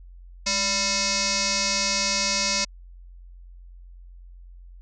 sine tone with frequency modulation, 206.2 Hz, G#3, 12 cents flat, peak -21 dBFS, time 0.46-2.65 s, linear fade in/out 10 ms, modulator 789 Hz, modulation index 7.9, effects added 44 Hz sine -42 dBFS peak until 4.81 s

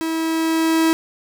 45% pulse tone with level ramp, 324 Hz, E4, 30 cents flat, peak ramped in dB -21 to -13 dBFS, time 0.01-0.93 s, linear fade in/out 0 ms, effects none

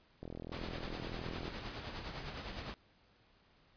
click train, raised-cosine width 2 ms, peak -31 dBFS, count 53, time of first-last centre 0.23-1.48 s, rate 41.6 Hz
pink noise with tremolo, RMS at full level -42 dBFS, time 0.52-2.74 s, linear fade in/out 0 ms, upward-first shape sine, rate 9.8 Hz, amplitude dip 45%
effects pink hiss -68 dBFS RMS until 3.76 s + resampled to 11025 Hz

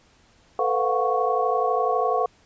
sine tone cluster, 445 / 501 / 704 / 736 / 1108 Hz, A4 / B4 / F5 / F#5 / C#6, +20 / +25 / +14 / -9 / -1 cents, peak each -26 dBFS, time 0.59-2.26 s, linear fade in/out 2 ms, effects pink hiss -58 dBFS RMS until 2.45 s + resampled to 16000 Hz

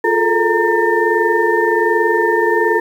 sine tone cluster, 351 / 427.9 / 449.2 / 927 / 1799 Hz, F4 / A4 / A4 / A#5 / A6, +9 / -48 / +36 / -10 / +38 cents, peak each -18 dBFS, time 0.04-2.8 s, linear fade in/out 5 ms, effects 7-bit

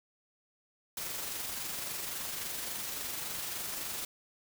white noise with amplitude modulation, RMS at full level -37 dBFS, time 0.97-4.05 s, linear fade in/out 2 ms, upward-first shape sine, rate 23.6 Hz, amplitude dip 30%, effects none

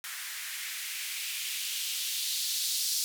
violet noise with band-pass filter sweep, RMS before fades -34 dBFS, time 0.04-3.04 s, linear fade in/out 0 ms, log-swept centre 1600 to 4600 Hz, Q 2, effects none

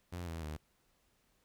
sawtooth tone with pitch steps, 88.1 / 82.2 / 76.7 Hz, F2 / E2 / D#2, +16 / -4 / -24 cents, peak -36 dBFS, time 0.12-0.57 s, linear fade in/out 10 ms, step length 150 ms, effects pink hiss -74 dBFS RMS until 1.44 s

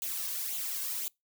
blue noise with flanger, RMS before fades -35 dBFS, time 0.02-1.08 s, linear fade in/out 0 ms, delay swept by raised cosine 0.28 to 1.88 ms, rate 1.9 Hz, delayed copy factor +0.6, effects noise-tail reverb RT60 0.2 s tail -26 dB re dry

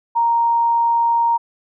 sine tone, 932.3 Hz, A#5, in tune, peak -13 dBFS, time 0.15-1.38 s, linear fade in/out 20 ms, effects none

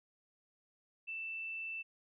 sine tone, 2659 Hz, E7, 14 cents sharp, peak -39 dBFS, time 1.07-1.83 s, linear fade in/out 20 ms, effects none

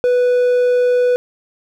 triangle tone, 493.9 Hz, B4, in tune, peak -9 dBFS, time 0.04-1.16 s, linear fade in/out 0 ms, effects none

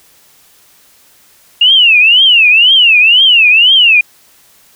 sine tone with vibrato, 2793 Hz, F7, 1 cent flat, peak -3 dBFS, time 1.61-4.01 s, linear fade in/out 5 ms, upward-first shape triangle, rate 2 Hz, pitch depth 270 cents each way, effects white hiss -46 dBFS RMS until 4.75 s

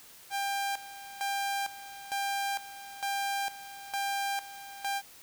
sawtooth tone with tremolo, 795 Hz, G5, 24 cents sharp, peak -26 dBFS, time 0.3-5.02 s, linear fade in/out 50 ms, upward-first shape square, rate 1.1 Hz, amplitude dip 80%, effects white hiss -53 dBFS RMS until 5.22 s

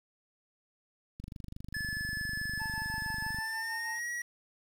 click train, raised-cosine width 5 ms, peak -30 dBFS, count 55, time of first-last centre 1.2-3.386 s, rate 24.7 Hz
square tone with pitch glide, 1727 to 1916.2 Hz, A6 to A#6, -33 to +47 cents, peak -35 dBFS, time 1.74-4.22 s, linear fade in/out 5 ms, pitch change +180 cents, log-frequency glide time 3.24-4.11 s
triangle tone with tremolo, 884 Hz, A5, 8 cents sharp, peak -37 dBFS, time 2.59-4 s, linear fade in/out 20 ms, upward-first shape sine, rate 6.3 Hz, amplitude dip 65%
effects low-pass 12000 Hz 12 dB/octave + 9-bit

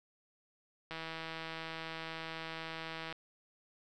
click train, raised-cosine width 0.3 ms, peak -26 dBFS, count 360, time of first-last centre 0.91-3.126 s, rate 162 Hz, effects none

